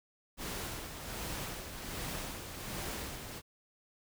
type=noise with tremolo; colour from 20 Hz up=pink; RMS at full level=-39 dBFS; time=0.37-3.42 s; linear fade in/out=50 ms; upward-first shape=sine; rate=1.3 Hz; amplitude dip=50%; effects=none